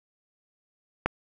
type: click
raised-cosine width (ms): 0.5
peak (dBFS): -8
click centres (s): 1.06
effects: none